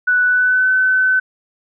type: tone with pitch glide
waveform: sine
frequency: 1483 to 1516.8 Hz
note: F#6 to F#6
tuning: +4 to +43 cents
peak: -11 dBFS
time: 0.07-1.2 s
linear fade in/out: 10 ms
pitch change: +39 cents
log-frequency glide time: 0.25-0.69 s
effects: none